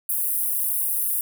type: high-pass noise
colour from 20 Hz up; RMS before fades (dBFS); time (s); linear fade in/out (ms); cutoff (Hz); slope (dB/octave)
pink; -24; 0.09-1.21; 2; 10000; 48
effects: none